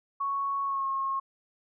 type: tone with pitch glide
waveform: sine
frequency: 1108.7 to 1082.8 Hz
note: C#6 to C#6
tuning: 0 to -41 cents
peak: -27 dBFS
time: 0.2-1.2 s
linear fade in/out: 10 ms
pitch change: -41 cents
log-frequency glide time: 0.64-0.86 s
effects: none